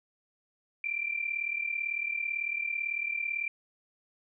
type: tone pair together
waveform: sine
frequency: 2349 / 2387 Hz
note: D7 / D7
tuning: 0 / +28 cents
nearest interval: unison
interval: 28 cents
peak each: -32 / -34 dBFS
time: 0.84-3.48 s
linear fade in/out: 2 ms
effects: none